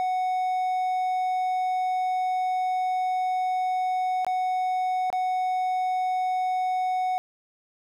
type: tone with dropouts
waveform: triangle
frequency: 740 Hz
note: F#5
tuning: in tune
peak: -21 dBFS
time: 0-7.18 s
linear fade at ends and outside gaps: 0 ms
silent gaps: 4.247-4.266 / 5.102-5.128 s
effects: none